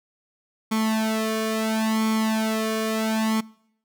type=tone with flanger; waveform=sawtooth; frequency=220 Hz; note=A3; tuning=in tune; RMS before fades=-24 dBFS; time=0.71-3.41 s; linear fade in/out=10 ms; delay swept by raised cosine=0.9 to 1.74 ms; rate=0.73 Hz; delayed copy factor=+1; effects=noise-tail reverb RT60 0.7 s tail -24 dB re dry